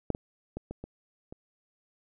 clicks, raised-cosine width 2 ms, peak -13 / -21 / -22 / -24 / -26 / -29 dBFS, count 6, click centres 0.103 / 0.149 / 0.57 / 0.71 / 0.84 / 1.325 s, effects none

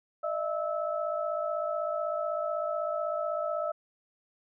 sine tone cluster, 607 / 663 / 1305 Hz, D#5 / E5 / E6, -43 / +10 / -18 cents, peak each -32 / -33 / -35 dBFS, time 0.23-3.72 s, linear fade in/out 10 ms, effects none

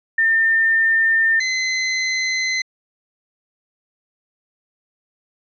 sine / sawtooth tone pair in turn, 1805 / 2047 Hz, A6 / C7, +44 / -38 cents, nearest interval major second, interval 218 cents, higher second, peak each -13 / -15 dBFS, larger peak first, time 0.18-1.4 / 1.4-2.62 s, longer neither, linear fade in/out 5 ms, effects resampled to 16000 Hz

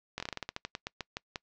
slowing click train, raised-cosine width 0.2 ms, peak -18 dBFS, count 16, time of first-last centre 0.18-1.358 s, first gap 21 ms, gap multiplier 1.17, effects noise-tail reverb RT60 0.1 s tail -25 dB re dry + low-pass 6000 Hz 12 dB/octave

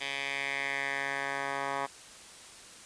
10% pulse tone with band-pass filter sweep, 138.5 Hz, C#3, 1 cent flat, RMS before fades -34 dBFS, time 0-1.87 s, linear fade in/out 20 ms, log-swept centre 2800 to 1200 Hz, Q 2.9, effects white hiss -50 dBFS RMS until 2.85 s + resampled to 22050 Hz

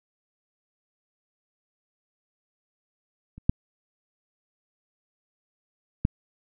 clicks, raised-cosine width 5 ms, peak -30 / -6 / -8 dBFS, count 3, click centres 3.38 / 3.495 / 6.051 s, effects none

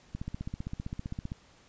click train, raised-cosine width 5 ms, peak -23 dBFS, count 19, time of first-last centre 0.15-1.319 s, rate 15.4 Hz, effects pink hiss -60 dBFS RMS until 1.68 s + resampled to 16000 Hz

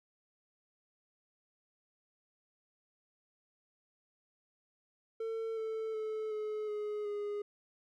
triangle tone with pitch steps, 450 / 442.3 / 434.7 / 427.2 / 419.9 / 412.7 Hz, A4 / A4 / A4 / G#4 / G#4 / G#4, +39 / +9 / -21 / +49 / +19 / -11 cents, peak -33 dBFS, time 5.2-7.42 s, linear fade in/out 5 ms, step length 370 ms, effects none

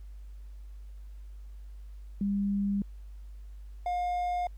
sine / triangle tone pair in turn, 200.3 / 712.5 Hz, G3 / F5, +38 / +34 cents, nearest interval octave + minor seventh, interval 2196 cents, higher second, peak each -26 dBFS, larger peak neither, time 2.21-2.82 / 3.86-4.47 s, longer neither, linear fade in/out 2 ms, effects added 50 Hz sine -42 dBFS peak until 4.57 s + pink hiss -69 dBFS RMS until 4.57 s

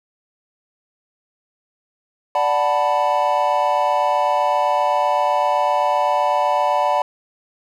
triangle chord, B minor seventh, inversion first, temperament equal, 587.3 / 740 / 880 / 987.8 Hz, D5 / F#5 / A5 / B5, 0 / 0 / 0 / 0 cents, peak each -19 dBFS, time 2.35-7.02 s, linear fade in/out 2 ms, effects none

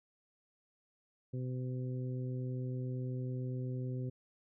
harmonic tone, 127.3 Hz, C3, 47 cents flat, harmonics 1 / 2 / 3 / 4, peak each -36 / -44 / -47 / -51 dBFS, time 1.33-4.1 s, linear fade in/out 10 ms, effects none

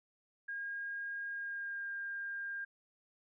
sine tone with pitch glide, 1624 to 1604.4 Hz, G#6 to G6, -39 to +40 cents, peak -38 dBFS, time 0.48-2.65 s, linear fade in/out 10 ms, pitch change -21 cents, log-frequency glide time 1.29-1.91 s, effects none

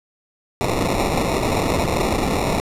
white noise with sample-and-hold, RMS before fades -20 dBFS, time 0.61-2.6 s, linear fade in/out 0 ms, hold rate 1575 Hz, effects low-pass 12000 Hz 12 dB/octave

